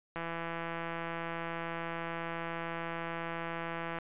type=click train; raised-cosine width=0.5 ms; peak=-23 dBFS; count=640; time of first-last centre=0.16-3.986 s; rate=167 Hz; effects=resampled to 8000 Hz